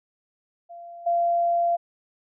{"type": "tone with level steps", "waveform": "sine", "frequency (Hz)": 688, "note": "F5", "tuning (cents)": -26, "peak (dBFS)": [-38, -19], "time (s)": [0.69, 1.77], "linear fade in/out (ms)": 20, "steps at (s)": 1.06, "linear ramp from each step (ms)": 10, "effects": []}